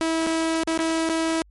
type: tone with dropouts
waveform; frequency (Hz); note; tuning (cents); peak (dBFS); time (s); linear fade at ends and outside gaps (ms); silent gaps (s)
sawtooth; 324.9; E4; -25; -17; 0.01-1.42; 0; 0.265-0.27 / 0.635-0.674 / 0.776-0.79 / 1.09-1.097
effects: added 50 Hz sine -50 dBFS peak until 1.5 s + MP3 48 kbps